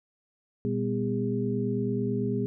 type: tone cluster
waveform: sine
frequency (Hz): 120.9 / 199.7 / 248.8 / 406.8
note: B2 / G3 / B3 / G#4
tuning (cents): -36 / +32 / +13 / -36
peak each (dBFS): -31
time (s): 0.65-2.46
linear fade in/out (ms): 0
effects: none